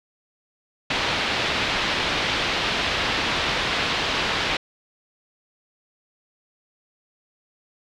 white low-pass noise, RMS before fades -24 dBFS, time 0.9-4.57 s, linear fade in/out 5 ms, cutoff 3900 Hz, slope 24 dB/octave, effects none

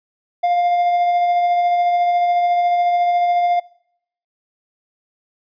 triangle tone with tremolo, 703 Hz, F5, 11 cents sharp, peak -11 dBFS, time 0.43-3.6 s, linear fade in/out 10 ms, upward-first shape sine, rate 14 Hz, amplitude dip 25%, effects noise-tail reverb RT60 0.7 s tail -23 dB re dry + resampled to 11025 Hz

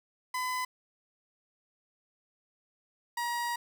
30% pulse tone pair in turn, 1009 / 952.4 Hz, B5 / A#5, +37 / +37 cents, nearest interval minor second, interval 100 cents, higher first, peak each -28 dBFS, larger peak neither, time 0.34-0.65 / 3.17-3.56 s, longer second, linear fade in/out 5 ms, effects 10-bit

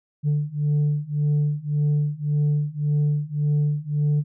sine beating tone pair, 146.83 / 148.63 Hz, D3 / D3, 0 / +21 cents, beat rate 1.8 Hz, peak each -21 / -20 dBFS, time 0.23-4.24 s, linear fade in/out 50 ms, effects tanh soft clip ceiling -16 dBFS

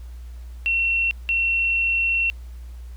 sine tone bursts at uneven times, 2718 Hz, F7, 48 cents flat, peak -18 dBFS, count 2, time 0.66-1.11 / 1.29-2.3 s, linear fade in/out 0 ms, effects added 60 Hz sine -34 dBFS peak until 2.96 s + pink hiss -56 dBFS RMS until 2.96 s

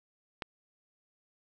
click, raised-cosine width 0.3 ms, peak -19 dBFS, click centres 0.422 s, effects none

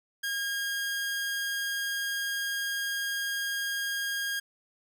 sawtooth tone, 1624 Hz, G#6, 39 cents flat, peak -26 dBFS, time 0.23-4.4 s, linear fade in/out 10 ms, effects none

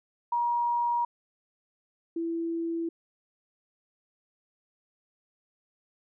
sine tone pair in turn, 952 / 332.9 Hz, A#5 / E4, +36 / +17 cents, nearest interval octave + tritone, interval 1819 cents, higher first, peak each -24 / -28 dBFS, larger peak first, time 0.32-1.05 / 2.16-2.89 s, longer neither, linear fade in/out 5 ms, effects none

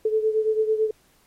sine beating tone pair, 434 / 443 Hz, A4 / A4, -24 / +12 cents, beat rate 9 Hz, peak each -20 / -25 dBFS, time 0.05-0.91 s, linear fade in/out 5 ms, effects pink hiss -60 dBFS RMS until 1.26 s + MP3 64 kbps

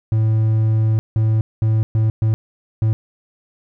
triangle tone bursts at uneven times, 110 Hz, A2, in tune, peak -11 dBFS, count 6, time 0.12-0.99 / 1.16-1.41 / 1.62-1.83 / 1.95-2.1 / 2.22-2.34 / 2.82-2.93 s, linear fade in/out 0 ms, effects none

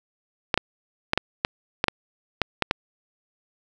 clicks, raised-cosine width 0.3 ms, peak -3 dBFS, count 10, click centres 0.542 / 0.576 / 1.134 / 1.176 / 1.449 / 1.841 / 1.883 / 2.417 / 2.623 / 2.711 s, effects none

